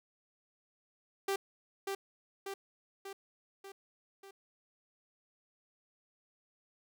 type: tone with echo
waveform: sawtooth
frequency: 392 Hz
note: G4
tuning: in tune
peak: -27 dBFS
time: 1.28-1.36 s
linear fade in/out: 5 ms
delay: 590 ms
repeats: 5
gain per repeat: -4 dB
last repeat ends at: 4.31 s
effects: none